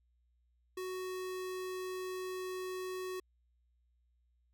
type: tone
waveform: square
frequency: 370.5 Hz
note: F#4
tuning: 2 cents sharp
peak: -39 dBFS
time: 0.77-3.2 s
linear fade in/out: 5 ms
effects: added 60 Hz sine -70 dBFS peak until 4.53 s